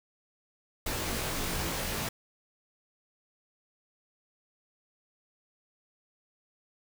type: noise with comb filter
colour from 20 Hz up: pink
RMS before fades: -33 dBFS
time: 0.86-2.09 s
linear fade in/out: 5 ms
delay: 20 ms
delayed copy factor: -0.95
effects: none